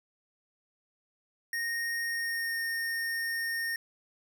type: tone with pitch glide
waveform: square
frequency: 1857 to 1837.8 Hz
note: A#6 to A#6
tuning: -7 to -25 cents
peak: -31 dBFS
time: 1.53-3.76 s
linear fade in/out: 2 ms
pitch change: -18 cents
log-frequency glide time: 2.04-2.6 s
effects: none